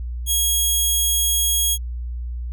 10% pulse tone, 3300 Hz, G#7, 12 cents flat, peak -9 dBFS, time 0.26-1.78 s, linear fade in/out 50 ms, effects added 60 Hz sine -25 dBFS peak until 2.52 s

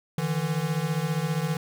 square beating tone pair, 149.6 / 164.6 Hz, D3 / E3, +32 / -2 cents, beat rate 15 Hz, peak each -29 / -28 dBFS, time 0.18-1.57 s, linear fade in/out 2 ms, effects none

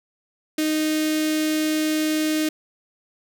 sawtooth tone with notch filter, 309.7 Hz, D#4, 8 cents flat, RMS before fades -22 dBFS, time 0.58-2.49 s, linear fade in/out 5 ms, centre 960 Hz, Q 0.63, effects none

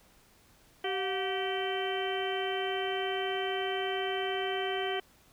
harmonic tone with a mistuned harmonic, 385.7 Hz, G4, 28 cents flat, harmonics 1 / 2 / 3 / 4 / 5 / 6 / 7 / 8, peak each -33 / -36 / -44 / -41 / -41 / -43 / -47 / -38 dBFS, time 0.84-5 s, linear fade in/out 5 ms, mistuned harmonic 2, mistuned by -98 cents, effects pink hiss -62 dBFS RMS until 5.32 s

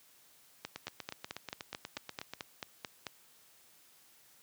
two click trains, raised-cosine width 0.2 ms, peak -21 / -23 dBFS, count 12 / 14, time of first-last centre 0.65-3.068 / 0.76-2.336 s, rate 4.55 / 8.25 Hz, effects white hiss -63 dBFS RMS until 4.42 s + high-pass 80 Hz 12 dB/octave

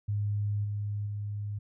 sine tone with level steps, 103.2 Hz, G#2, 10 cents flat, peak -27 / -30 / -32 dBFS, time 0.08-1.59 s, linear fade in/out 10 ms, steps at 0.64 / 1.06 s, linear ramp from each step 10 ms, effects none

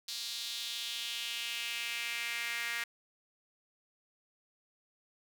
sawtooth tone with high-pass filter sweep, 234.5 Hz, A#3, 11 cents sharp, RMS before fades -38 dBFS, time 0.08-2.84 s, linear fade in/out 5 ms, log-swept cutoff 4200 to 1900 Hz, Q 3, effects none

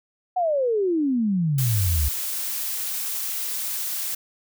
sine exponential sweep, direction down, 752 to 66.9 Hz, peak -19 dBFS, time 0.36-2.09 s, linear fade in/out 10 ms
blue noise, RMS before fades -28 dBFS, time 1.58-4.15 s, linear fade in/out 5 ms
effects none

